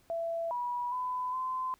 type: tone with pitch steps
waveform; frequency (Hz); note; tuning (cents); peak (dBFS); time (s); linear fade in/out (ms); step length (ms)
sine; 668 / 973 / 1004 / 1028; E5 / B5 / B5 / C6; +23 / -26 / +28 / -31; -31; 0.1-1.74; 0; 410
effects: pink hiss -66 dBFS RMS until 1.79 s